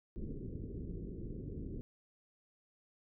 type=low-pass noise; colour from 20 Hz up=pink; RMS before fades=-43 dBFS; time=0.16-1.81 s; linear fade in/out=0 ms; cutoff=430 Hz; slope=48 dB/octave; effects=none